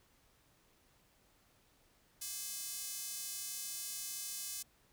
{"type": "tone with high-pass filter", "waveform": "square", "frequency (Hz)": 233.3, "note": "A#3", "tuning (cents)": 2, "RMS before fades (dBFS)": -43, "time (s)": [2.21, 4.63], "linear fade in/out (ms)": 10, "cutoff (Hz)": 6700, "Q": 0.97, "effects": ["pink hiss -70 dBFS RMS until 4.92 s"]}